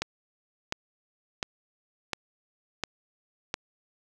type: click train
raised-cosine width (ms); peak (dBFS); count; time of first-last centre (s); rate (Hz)
0.2; -11; 6; 0.02-3.541; 1.42
effects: none